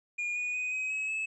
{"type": "tone with pitch steps", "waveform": "triangle", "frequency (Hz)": [2429, 2461, 2494, 2528, 2562, 2596], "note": ["D#7", "D#7", "D#7", "D#7", "E7", "E7"], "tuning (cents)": [-42, -20, 3, 27, -50, -27], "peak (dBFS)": -29, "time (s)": [0.18, 1.26], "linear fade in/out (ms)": 10, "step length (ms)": 180, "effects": ["resampled to 24000 Hz"]}